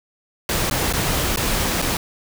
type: noise with dropouts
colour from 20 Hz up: pink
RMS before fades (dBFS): -21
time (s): 0.49-1.97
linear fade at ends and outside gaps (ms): 2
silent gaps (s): 0.699-0.71 / 0.927-0.935 / 1.361-1.372 / 1.818-1.822
effects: none